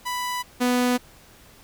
sawtooth tone pair in turn, 990 / 247.5 Hz, B5 / B3, +4 / +4 cents, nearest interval 2 octaves, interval 2400 cents, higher first, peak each -22 / -15 dBFS, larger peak second, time 0.05-0.43 / 0.6-0.98 s, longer neither, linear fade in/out 20 ms, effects pink hiss -51 dBFS RMS until 1.63 s

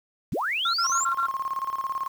sine linear sweep, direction up, 65.41 to 7520 Hz, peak -24 dBFS, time 0.32-1.05 s, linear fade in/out 5 ms
sine tone bursts, 1371 Hz, F6, 32 cents flat, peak -22 dBFS, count 5, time 0.65-1.268 s, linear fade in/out 5 ms, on 86 ms, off 47 ms
sine tone with tremolo, 1072 Hz, C6, 42 cents sharp, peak -24 dBFS, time 0.84-2.08 s, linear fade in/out 10 ms, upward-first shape square, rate 18 Hz, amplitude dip 70%
effects tanh soft clip ceiling -14 dBFS + 8-bit

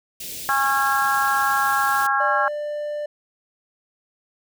white band-stop noise, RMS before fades -33 dBFS, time 0.2-2.07 s, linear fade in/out 5 ms, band 550 to 2400 Hz, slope 24 dB/octave
harmonic tone, 273.1 Hz, C#4, 26 cents flat, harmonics 3 / 4 / 5 / 6, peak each -23 / -23 / -23 / -23 dBFS, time 0.49-2.48 s, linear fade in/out 0 ms
triangle tone, 593 Hz, D5, 17 cents sharp, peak -23 dBFS, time 2.2-3.06 s, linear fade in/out 5 ms
effects none

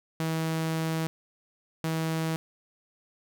sawtooth tone pair in turn, 161.2 / 161.2 Hz, E3 / E3, -38 / -38 cents, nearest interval unison, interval 0 cents, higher neither, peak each -23 dBFS, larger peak neither, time 0.2-1.07 / 1.84-2.36 s, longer first, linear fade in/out 0 ms, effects none

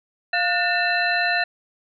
sine tone cluster, 699 / 1450 / 1796 / 2654 / 4063 Hz, F5 / F#6 / A6 / E7 / B7, +1 / -35 / +35 / +11 / +48 cents, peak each -24 / -27 / -22 / -27 / -28 dBFS, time 0.33-1.44 s, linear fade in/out 5 ms, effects none

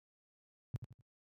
sine tone with echo, 120 Hz, B2, 49 cents flat, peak -32 dBFS, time 0.74-0.76 s, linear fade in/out 0 ms, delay 83 ms, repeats 3, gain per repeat -9 dB, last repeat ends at 1.009 s, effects high-pass 60 Hz 12 dB/octave + MP3 96 kbps

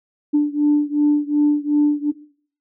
sine beating tone pair, 293.7 / 296.4 Hz, D4 / D4, 0 / +16 cents, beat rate 2.7 Hz, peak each -15 / -17 dBFS, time 0.33-2.12 s, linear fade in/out 20 ms, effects noise-tail reverb RT60 0.5 s tail -18 dB re dry + tanh soft clip ceiling -8 dBFS

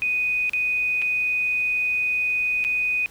sine tone with dropouts, 2489 Hz, D#7, in tune, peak -20 dBFS, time 0.02-3.06 s, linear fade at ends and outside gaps 0 ms, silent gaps 0.495-0.534 / 1.017-1.022 / 2.641-2.648 s, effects pink hiss -49 dBFS RMS until 3.1 s

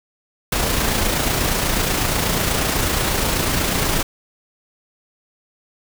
pink noise with amplitude modulation, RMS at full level -18 dBFS, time 0.52-4.03 s, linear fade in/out 5 ms, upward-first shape sine, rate 28.2 Hz, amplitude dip 35%, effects none

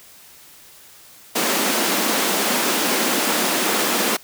pink high-pass noise, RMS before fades -20 dBFS, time 1.35-4.17 s, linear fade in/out 10 ms, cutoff 200 Hz, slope 48 dB/octave, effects white hiss -46 dBFS RMS until 4.23 s

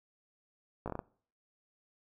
slowing click train, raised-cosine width 1 ms, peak -23 dBFS, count 6, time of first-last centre 0.86-0.992 s, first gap 17 ms, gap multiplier 1.22, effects noise-tail reverb RT60 0.5 s tail -22 dB re dry

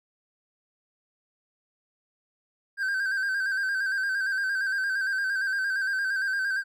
triangle tone with vibrato, 1568 Hz, G6, in tune, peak -23 dBFS, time 2.77-6.64 s, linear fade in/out 50 ms, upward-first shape square, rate 8.7 Hz, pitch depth 44 cents each way, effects none

